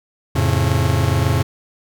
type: chord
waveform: 45% pulse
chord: F augmented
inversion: none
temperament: just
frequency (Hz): 87.31 / 109.13 / 136.42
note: F2 / A2 / C#3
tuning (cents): 0 / -14 / -27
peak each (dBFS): -19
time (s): 0.35-1.43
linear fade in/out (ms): 10
effects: none